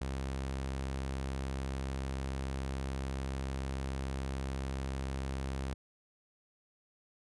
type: tone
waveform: sawtooth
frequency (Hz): 66.9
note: C2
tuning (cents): +39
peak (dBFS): -31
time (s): 0.01-5.74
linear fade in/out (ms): 5
effects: resampled to 24000 Hz